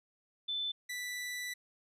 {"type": "tone pair in turn", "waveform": ["sine", "sawtooth"], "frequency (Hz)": [3520, 1975.5], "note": ["A7", "B6"], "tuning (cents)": [0, 0], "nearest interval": "minor seventh", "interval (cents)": 1000, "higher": "first", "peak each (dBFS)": [-33, -34], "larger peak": "first", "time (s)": [[0.48, 0.72], [0.89, 1.54]], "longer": "second", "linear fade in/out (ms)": 10, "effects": ["resampled to 32000 Hz"]}